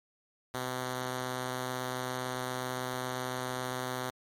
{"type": "tone", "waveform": "5% pulse", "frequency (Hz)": 127.3, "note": "C3", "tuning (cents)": -47, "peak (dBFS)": -22, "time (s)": [0.54, 4.1], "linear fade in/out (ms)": 2, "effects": ["MP3 64 kbps"]}